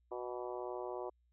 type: harmonic tone with a mistuned harmonic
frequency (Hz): 123.1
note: B2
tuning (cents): -5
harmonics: 3 / 4 / 5 / 6 / 7 / 8 / 9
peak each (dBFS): -43 / -46 / -46 / -49 / -51 / -49 / -55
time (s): 0.11-1.1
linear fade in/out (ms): 10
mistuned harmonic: 9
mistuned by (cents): +55
effects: added 60 Hz sine -70 dBFS peak until 1.32 s